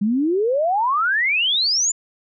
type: exponential sweep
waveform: sine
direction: up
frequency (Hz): 196 to 7260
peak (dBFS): -16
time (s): 0.01-1.92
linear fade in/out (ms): 10
effects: none